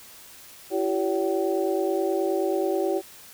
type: tone cluster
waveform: sine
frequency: 336.9 / 386.3 / 566 / 763 Hz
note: E4 / G4 / C#5 / G5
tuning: +38 / -25 / +36 / -47 cents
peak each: -27 / -25 / -29 / -32 dBFS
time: 0.7-3.02 s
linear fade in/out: 50 ms
effects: white hiss -47 dBFS RMS until 3.33 s